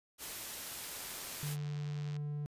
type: noise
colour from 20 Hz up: white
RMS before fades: -43 dBFS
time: 0.18-1.57 s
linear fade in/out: 50 ms
type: click train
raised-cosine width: 0.2 ms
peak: -35 dBFS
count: 111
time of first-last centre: 0.95-2.165 s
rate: 90.5 Hz
type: tone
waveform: triangle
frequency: 147.2 Hz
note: D3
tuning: 4 cents sharp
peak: -34 dBFS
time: 1.43-2.46 s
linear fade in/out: 0 ms
effects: resampled to 32000 Hz